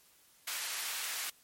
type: high-pass noise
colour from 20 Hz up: pink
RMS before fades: -38 dBFS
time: 0.47-1.3 s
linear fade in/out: 5 ms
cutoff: 1500 Hz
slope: 12 dB/octave
effects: white hiss -64 dBFS RMS until 1.43 s + MP3 64 kbps